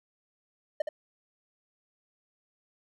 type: tone with echo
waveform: triangle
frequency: 609 Hz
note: D#5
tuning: 37 cents flat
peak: -22 dBFS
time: 0.8-0.82 s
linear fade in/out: 5 ms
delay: 70 ms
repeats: 1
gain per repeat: -6 dB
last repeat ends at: 0.89 s
effects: none